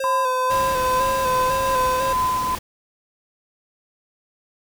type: tone with vibrato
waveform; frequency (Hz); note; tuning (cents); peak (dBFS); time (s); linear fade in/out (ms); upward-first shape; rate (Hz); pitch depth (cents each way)
square; 523.3; C5; 0; -24; 0-2.13; 5; square; 2; 36
type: tone with tremolo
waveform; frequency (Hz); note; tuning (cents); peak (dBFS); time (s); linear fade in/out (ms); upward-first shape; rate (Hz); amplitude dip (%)
sine; 1016; B5; +49; -17; 0.04-2.55; 0; triangle; 2.4; 40
type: noise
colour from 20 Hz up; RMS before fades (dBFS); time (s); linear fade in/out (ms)
pink; -31; 0.5-2.59; 10
effects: none